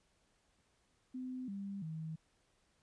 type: tone with pitch steps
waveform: sine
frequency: 255.4 / 198.2 / 159.1 Hz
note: C4 / G3 / D#3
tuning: -42 / +19 / +39 cents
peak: -40 dBFS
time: 1.14-2.16 s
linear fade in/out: 10 ms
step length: 340 ms
effects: pink hiss -75 dBFS RMS until 2.82 s + resampled to 22050 Hz